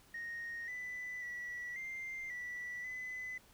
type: tone with pitch steps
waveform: sine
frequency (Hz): 1863 / 1991 / 1947 / 2094 / 1960 / 2011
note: A#6 / B6 / B6 / C7 / B6 / B6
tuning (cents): -2 / +14 / -25 / +1 / -14 / +31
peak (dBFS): -39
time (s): 0.14-3.38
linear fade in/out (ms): 5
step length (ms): 540
effects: tanh soft clip ceiling -38 dBFS + pink hiss -64 dBFS RMS until 3.53 s